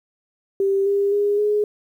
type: tone with pitch steps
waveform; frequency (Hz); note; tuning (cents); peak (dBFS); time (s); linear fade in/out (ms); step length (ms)
sine; 392 / 400.5 / 409.1 / 418; G4 / G4 / G#4 / G#4; 0 / +37 / -26 / +11; -16; 0.6-1.64; 2; 260
effects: 9-bit